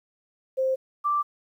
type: tone pair in turn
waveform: sine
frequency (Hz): 525 / 1173.5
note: C5 / D6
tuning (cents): +6 / -2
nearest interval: octave + major second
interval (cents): 1392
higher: second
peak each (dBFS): -21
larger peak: neither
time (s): 0.57-0.76 / 1.04-1.23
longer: neither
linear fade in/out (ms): 20
effects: 10-bit